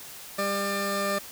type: tone pair together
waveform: 20% pulse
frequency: 199.07 / 598 Hz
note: G3 / D5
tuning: +27 / +31 cents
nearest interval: octave + perfect fifth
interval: 1904 cents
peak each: -26 / -22 dBFS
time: 0.38-1.19 s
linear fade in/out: 10 ms
effects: white hiss -43 dBFS RMS until 1.31 s